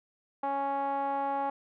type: tone with low-pass filter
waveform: 5% pulse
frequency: 277.2 Hz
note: C#4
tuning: in tune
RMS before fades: -31 dBFS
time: 0.43-1.5 s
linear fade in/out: 5 ms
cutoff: 850 Hz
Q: 3.9
effects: none